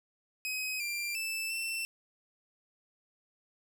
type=tone with pitch steps; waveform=sawtooth; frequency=2529 / 2374 / 2641 / 2684 Hz; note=D#7 / D7 / E7 / E7; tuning=+28 / +18 / +3 / +31 cents; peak=-30 dBFS; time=0.45-1.85 s; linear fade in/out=0 ms; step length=350 ms; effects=none